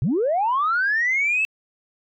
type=linear sweep; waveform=sine; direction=up; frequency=103.83 to 2656 Hz; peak=-17 dBFS; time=0.02-1.45 s; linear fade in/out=0 ms; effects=tanh soft clip ceiling -14 dBFS

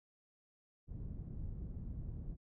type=low-pass noise; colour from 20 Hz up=pink; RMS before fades=-44 dBFS; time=0.87-2.37 s; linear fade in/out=50 ms; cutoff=150 Hz; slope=12 dB/octave; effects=none

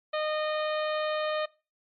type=harmonic tone with a mistuned harmonic; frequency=614 Hz; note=D#5; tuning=23 cents flat; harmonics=1 / 2 / 3 / 4 / 5 / 6 / 7; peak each=-28 / -34 / -38 / -40 / -42 / -44 / -45 dBFS; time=0.13-1.46 s; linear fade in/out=10 ms; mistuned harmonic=7; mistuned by=-31 cents; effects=noise-tail reverb RT60 0.3 s tail -21 dB re dry + MP3 32 kbps

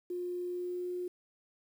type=tone with pitch glide; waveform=sine; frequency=355.9 to 358.4 Hz; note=F4 to F4; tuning=+33 to +45 cents; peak=-34 dBFS; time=0.1-1.08 s; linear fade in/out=5 ms; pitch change=+12 cents; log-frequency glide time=0.47-0.9 s; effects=10-bit

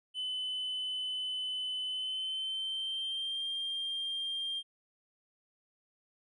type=tone with pitch glide; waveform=triangle; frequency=3021 to 3193 Hz; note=F#7 to G7; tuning=+35 to +31 cents; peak=-31 dBFS; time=0.14-4.63 s; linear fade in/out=50 ms; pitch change=+96 cents; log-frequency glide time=1.86-3.46 s; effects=tanh soft clip ceiling -29 dBFS + resampled to 24000 Hz

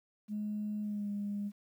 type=tone with pitch glide; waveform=sine; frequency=210 to 203.9 Hz; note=G#3 to G#3; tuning=+19 to -32 cents; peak=-33 dBFS; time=0.28-1.52 s; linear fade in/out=50 ms; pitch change=-51 cents; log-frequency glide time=0.83-1.09 s; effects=tanh soft clip ceiling -29 dBFS + 11-bit

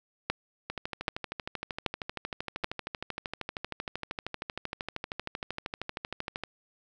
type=two click trains; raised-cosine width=0.3 ms; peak=-11 / -18 dBFS; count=4 / 75; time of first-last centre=0.3-2.644 / 0.7-6.436 s; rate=1.28 / 12.9 Hz; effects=none

